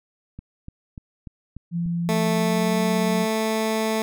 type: click train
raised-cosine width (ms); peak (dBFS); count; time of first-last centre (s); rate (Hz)
5; -24; 6; 0.39-1.861; 3.4
type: tone with pitch glide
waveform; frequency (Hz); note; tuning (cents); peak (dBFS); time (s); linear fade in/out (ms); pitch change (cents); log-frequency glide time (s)
sine; 170.8 to 183.06; F3 to F#3; -38 to -18; -22; 1.71-3.27; 50; +120; 2.28-2.77
type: tone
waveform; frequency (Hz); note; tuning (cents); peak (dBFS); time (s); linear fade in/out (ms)
15% pulse; 220; A3; 0; -15; 2.09-4.02; 0
effects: none